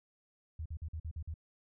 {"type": "tone bursts", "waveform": "sine", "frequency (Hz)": 79.4, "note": "D#2", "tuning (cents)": 36, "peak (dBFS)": -37, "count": 7, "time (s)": [0.59, 1.341], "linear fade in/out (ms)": 5, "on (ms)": 67, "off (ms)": 47, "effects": []}